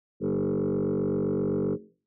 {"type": "tone with frequency modulation", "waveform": "sine", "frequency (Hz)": 311.4, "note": "D#4", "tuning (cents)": 2, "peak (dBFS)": -22, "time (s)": [0.2, 1.78], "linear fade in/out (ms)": 50, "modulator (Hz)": 47.7, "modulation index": 3.3, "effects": ["noise-tail reverb RT60 0.4 s tail -17 dB re dry", "tanh soft clip ceiling -22 dBFS"]}